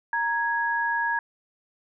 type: tone pair together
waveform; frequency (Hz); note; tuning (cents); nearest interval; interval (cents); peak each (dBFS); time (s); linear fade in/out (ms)
sine; 932.3 / 1661.2; A#5 / G#6; 0 / 0; minor seventh; 1000; -26 / -25; 0.13-1.19; 2
effects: none

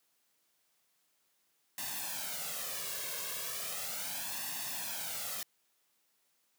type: noise with flanger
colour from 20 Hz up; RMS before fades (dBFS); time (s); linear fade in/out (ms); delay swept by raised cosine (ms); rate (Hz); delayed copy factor
white; -39; 1.78-5.43; 2; 1.1 to 1.86; 0.36; +0.75
effects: white hiss -75 dBFS RMS until 6.58 s + high-pass 150 Hz 12 dB/octave

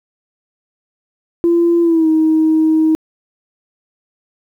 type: tone with pitch glide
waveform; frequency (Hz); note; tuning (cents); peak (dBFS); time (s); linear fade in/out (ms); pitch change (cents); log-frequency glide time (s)
sine; 340.8 to 316.1; F4 to D#4; -42 to +27; -8; 1.44-2.95; 0; -131; 1.82-2.08
effects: tanh soft clip ceiling -5 dBFS + 8-bit

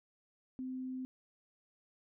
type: tone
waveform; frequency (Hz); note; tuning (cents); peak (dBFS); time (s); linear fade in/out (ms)
sine; 257.8; C4; -26; -38; 0.59-1.05; 0
effects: none

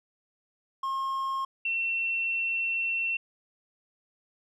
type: tone pair in turn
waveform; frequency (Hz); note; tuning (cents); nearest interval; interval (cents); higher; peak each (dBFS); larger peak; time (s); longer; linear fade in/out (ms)
triangle / sine; 1074 / 2706; C6 / E7; +45 / +45; octave + major third; 1600; second; -26; neither; 0.83-1.45 / 1.65-3.17; second; 5
effects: none

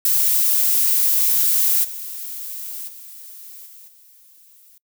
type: noise with level steps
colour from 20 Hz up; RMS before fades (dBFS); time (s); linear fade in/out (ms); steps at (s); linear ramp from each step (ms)
violet; -17 / -31 / -39 / -43 / -50; 0.05-4.78; 2; 1.83 / 2.87 / 3.65 / 3.87; 20
effects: noise-tail reverb RT60 0.1 s tail -24 dB re dry

